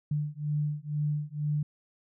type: beating tone pair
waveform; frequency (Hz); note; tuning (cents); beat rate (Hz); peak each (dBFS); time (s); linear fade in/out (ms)
sine; 147.8 / 149.9; D3 / D3; +11 / +36; 2.1; -31; 0.11-1.63; 5
effects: none